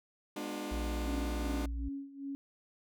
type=chord; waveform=sawtooth; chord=G# diminished seventh; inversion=none; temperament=just; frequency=207.7 / 249.2 / 299 / 358.8 Hz; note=G#3 / B3 / D4 / F4; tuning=0 / +16 / +31 / +47 cents; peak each=-40 / -41 / -36 / -41 dBFS; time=0.36-1.66 s; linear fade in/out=5 ms
type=tone; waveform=sine; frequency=58.27 Hz; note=A#1; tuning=in tune; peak=-34 dBFS; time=0.71-1.89 s; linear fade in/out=10 ms
type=tone with tremolo; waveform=sine; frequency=277.2 Hz; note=C#4; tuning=in tune; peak=-36 dBFS; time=1.06-2.35 s; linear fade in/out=0 ms; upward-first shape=sine; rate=2.6 Hz; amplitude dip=80%
effects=none